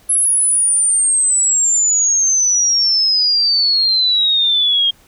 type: exponential sweep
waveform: sine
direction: down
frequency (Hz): 11000 to 3219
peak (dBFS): -11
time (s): 0.09-4.91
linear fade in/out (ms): 10
effects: pink hiss -50 dBFS RMS until 5.07 s